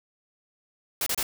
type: noise bursts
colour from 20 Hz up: white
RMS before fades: -27 dBFS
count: 3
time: 1.01-1.23 s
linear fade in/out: 2 ms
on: 54 ms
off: 29 ms
effects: none